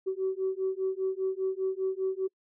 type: beating tone pair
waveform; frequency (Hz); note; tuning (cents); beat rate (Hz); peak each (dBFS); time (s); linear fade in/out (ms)
sine; 377.4 / 382.4; F#4 / G4; +34 / -43; 5; -30; 0.06-2.28; 20
effects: noise-tail reverb RT60 0.1 s tail -26 dB re dry + tanh soft clip ceiling -21 dBFS